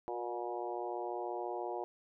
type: harmonic tone with a mistuned harmonic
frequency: 120.2 Hz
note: B2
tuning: 46 cents flat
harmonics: 3 / 4 / 5 / 6 / 7 / 8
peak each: -41 / -44 / -45 / -42 / -44 / -47 dBFS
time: 0.08-1.84 s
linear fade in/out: 0 ms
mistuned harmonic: 4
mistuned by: -21 cents
effects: none